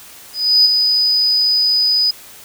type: tone with ADSR envelope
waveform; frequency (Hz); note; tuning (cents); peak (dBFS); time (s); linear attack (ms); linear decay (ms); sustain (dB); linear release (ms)
sine; 4978; D#8; 0; -5; 0.33-2.11; 320; 19; -6; 7
effects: tanh soft clip ceiling -3 dBFS + white hiss -39 dBFS RMS until 2.44 s